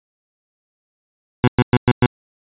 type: tone bursts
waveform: 20% pulse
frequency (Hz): 123.47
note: B2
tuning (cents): 0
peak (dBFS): -5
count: 5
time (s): 1.44-2.06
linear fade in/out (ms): 0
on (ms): 36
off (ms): 110
effects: resampled to 8000 Hz

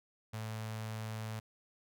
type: tone with notch filter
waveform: sawtooth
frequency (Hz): 110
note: A2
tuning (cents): 0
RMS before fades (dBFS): -41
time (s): 0.33-1.4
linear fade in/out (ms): 10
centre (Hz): 320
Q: 1.1
effects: none

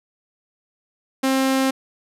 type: tone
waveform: sawtooth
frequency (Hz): 265.7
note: C4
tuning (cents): +27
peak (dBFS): -13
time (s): 1.23-1.71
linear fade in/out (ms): 10
effects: resampled to 32000 Hz

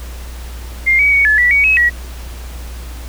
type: tone with pitch steps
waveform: sine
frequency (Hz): 2112 / 2268 / 2236 / 1720 / 1955 / 2252 / 2563 / 1921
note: C7 / C#7 / C#7 / A6 / B6 / C#7 / E7 / B6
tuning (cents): +16 / +39 / +14 / -40 / -18 / +27 / -49 / -48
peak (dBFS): -8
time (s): 0.86-1.9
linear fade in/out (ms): 20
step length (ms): 130
effects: added 60 Hz sine -26 dBFS peak until 3.08 s + pink hiss -36 dBFS RMS until 3.08 s

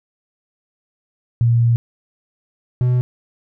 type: tone pair in turn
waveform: sine / triangle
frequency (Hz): 117.5 / 124.49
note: A#2 / B2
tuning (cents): +14 / +14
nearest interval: minor second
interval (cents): 100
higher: second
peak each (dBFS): -11 / -11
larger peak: neither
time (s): 1.41-1.76 / 2.81-3.01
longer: first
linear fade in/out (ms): 0
effects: none

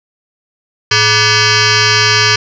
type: tone with frequency modulation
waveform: sine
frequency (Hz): 1495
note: F#6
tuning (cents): +17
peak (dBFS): -7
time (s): 0.91-2.36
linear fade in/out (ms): 5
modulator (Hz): 535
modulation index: 7.6
effects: none

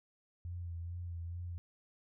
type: tone with vibrato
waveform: sine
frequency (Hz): 86.2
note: F2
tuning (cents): -22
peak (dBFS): -39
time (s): 0.45-1.58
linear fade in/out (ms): 0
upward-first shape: sine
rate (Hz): 2.3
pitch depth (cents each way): 37
effects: none

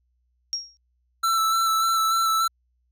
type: tone with exponential decay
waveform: sine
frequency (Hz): 5588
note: F8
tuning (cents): 0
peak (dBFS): -21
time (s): 0.53-0.77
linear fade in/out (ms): 0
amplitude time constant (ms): 52
type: tone with vibrato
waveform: square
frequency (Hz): 1329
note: E6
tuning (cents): +14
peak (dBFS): -20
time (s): 1.23-2.48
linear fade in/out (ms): 10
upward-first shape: square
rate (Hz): 3.4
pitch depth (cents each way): 15
effects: added 61 Hz sine -66 dBFS peak until 2.91 s

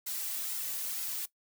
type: noise with flanger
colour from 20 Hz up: blue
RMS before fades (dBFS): -36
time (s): 0.06-1.26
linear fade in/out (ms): 10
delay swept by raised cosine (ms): 1.7 to 3.2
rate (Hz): 2.1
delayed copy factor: -0.65
effects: noise-tail reverb RT60 0.1 s tail -18 dB re dry

